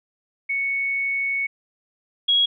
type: tone pair in turn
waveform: sine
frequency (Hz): 2217 / 3313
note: C#7 / G#7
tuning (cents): 0 / -5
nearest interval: perfect fifth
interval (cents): 695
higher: second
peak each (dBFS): -21 / -15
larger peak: second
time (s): 0.49-1.47 / 2.28-2.46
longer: first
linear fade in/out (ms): 10
effects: none